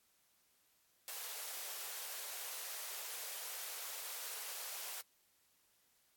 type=high-pass noise; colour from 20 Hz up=white; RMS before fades=-45 dBFS; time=1.08-5.01 s; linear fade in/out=0 ms; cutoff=430 Hz; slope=48 dB/octave; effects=white hiss -74 dBFS RMS until 6.16 s + AAC 64 kbps